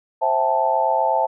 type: chord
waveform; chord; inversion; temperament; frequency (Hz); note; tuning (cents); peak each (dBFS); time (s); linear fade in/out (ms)
sine; A minor seventh; first; just; 528 / 660 / 792 / 880; C5 / E5 / G5 / A5; +16 / +2 / +18 / 0; -24 / -22 / -24 / -19; 0.21-1.27; 20
effects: none